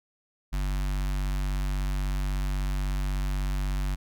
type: tone with notch filter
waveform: square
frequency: 48.15 Hz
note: G1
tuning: 30 cents flat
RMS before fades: -28 dBFS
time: 0.52-3.96 s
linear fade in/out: 20 ms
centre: 460 Hz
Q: 0.82
effects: none